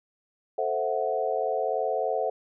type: chord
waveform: sine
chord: F# half-diminished seventh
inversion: first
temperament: equal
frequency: 440 / 523.3 / 659.3 / 740 Hz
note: A4 / C5 / E5 / F#5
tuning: 0 / 0 / 0 / 0 cents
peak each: -30 dBFS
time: 0.58-2.3 s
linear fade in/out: 5 ms
effects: none